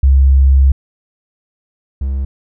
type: tone pair in turn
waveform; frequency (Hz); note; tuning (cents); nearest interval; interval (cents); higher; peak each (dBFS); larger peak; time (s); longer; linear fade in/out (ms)
sine / triangle; 67.5 / 67.5; C#2 / C#2; -45 / -45; unison; 0; neither; -5 / -13; first; 0.03-0.72 / 2.01-2.25; first; 5
effects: none